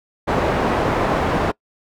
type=low-pass noise; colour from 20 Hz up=white; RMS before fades=-19 dBFS; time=0.27-1.52 s; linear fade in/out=20 ms; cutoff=880 Hz; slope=12 dB/octave; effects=noise-tail reverb RT60 0.1 s tail -24 dB re dry